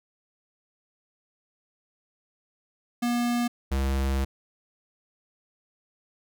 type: tone pair in turn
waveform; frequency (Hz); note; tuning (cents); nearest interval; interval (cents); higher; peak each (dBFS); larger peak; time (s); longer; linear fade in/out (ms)
square; 240 / 67.35; B3 / C#2; -49 / -49; octave + minor seventh; 2200; first; -24; neither; 3.02-3.48 / 3.71-4.25; second; 10
effects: none